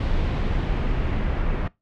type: noise with low-pass filter sweep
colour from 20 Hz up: brown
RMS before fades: -23 dBFS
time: 0-1.68 s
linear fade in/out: 5 ms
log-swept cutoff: 3500 to 2200 Hz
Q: 1.2
effects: noise-tail reverb RT60 0.2 s tail -22 dB re dry